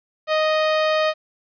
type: tone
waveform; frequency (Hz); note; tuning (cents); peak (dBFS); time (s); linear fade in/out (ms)
sawtooth; 622.3; D#5; 0; -13; 0.27-1.14; 50
effects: resampled to 11025 Hz + 9-bit